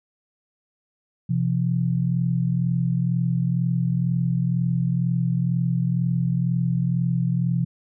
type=tone pair together; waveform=sine; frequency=128.72 / 170.8 Hz; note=C3 / F3; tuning=-28 / -38 cents; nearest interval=perfect fourth; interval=490 cents; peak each=-22 dBFS; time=1.29-7.65 s; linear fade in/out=10 ms; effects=none